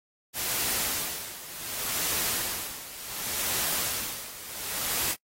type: noise with tremolo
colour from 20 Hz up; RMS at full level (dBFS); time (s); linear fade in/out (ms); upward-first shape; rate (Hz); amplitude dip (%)
white; -28; 0.33-5.16; 50; sine; 0.68; 80
effects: noise-tail reverb RT60 0.1 s tail -26 dB re dry + AAC 48 kbps